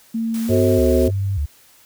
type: tone with pitch glide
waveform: sine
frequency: 226.5 to 252.8 Hz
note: A#3 to B3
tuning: -50 to +41 cents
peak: -19 dBFS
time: 0.14-1.09 s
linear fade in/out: 10 ms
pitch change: +191 cents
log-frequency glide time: 0.45-0.58 s
type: noise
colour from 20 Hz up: white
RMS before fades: -36 dBFS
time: 0.34-1.08 s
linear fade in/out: 2 ms
type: chord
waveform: sine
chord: F# diminished seventh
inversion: none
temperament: just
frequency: 370 / 444 / 532.8 / 639.4 Hz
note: F#4 / A4 / C5 / Eb5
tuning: 0 / +16 / +31 / +47 cents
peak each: -18 / -22 / -20 / -24 dBFS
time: 0.48-1.11 s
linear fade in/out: 50 ms
type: tone with vibrato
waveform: sine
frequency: 84.5 Hz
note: E2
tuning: 43 cents sharp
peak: -18 dBFS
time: 0.49-1.46 s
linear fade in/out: 10 ms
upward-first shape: square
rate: 1.7 Hz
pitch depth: 260 cents each way
effects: white hiss -51 dBFS RMS until 1.85 s